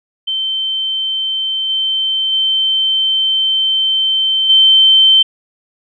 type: tone with level steps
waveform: sine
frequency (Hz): 3100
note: G7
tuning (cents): -20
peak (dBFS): -15 / -13 / -11 / -5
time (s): 0.27-5.23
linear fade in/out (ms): 10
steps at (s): 1.69 / 2.32 / 4.49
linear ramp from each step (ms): 10
effects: none